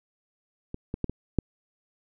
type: clicks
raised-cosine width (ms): 3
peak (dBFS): -21 / -17 / -13 / -19 / -9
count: 5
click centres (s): 0.744 / 0.941 / 1.043 / 1.096 / 1.387
effects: none